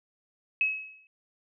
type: tone with exponential decay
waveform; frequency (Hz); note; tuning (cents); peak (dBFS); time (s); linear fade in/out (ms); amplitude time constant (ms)
sine; 2569; E7; -45; -20; 0.61-1.07; 1; 100
effects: none